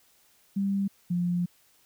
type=tone pair in turn; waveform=sine; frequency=197.4 / 175.86 Hz; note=G3 / F3; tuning=+12 / +12 cents; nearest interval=major second; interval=200 cents; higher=first; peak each=-24 dBFS; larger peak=neither; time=0.56-0.88 / 1.1-1.46 s; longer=second; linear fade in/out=10 ms; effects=white hiss -63 dBFS RMS until 1.85 s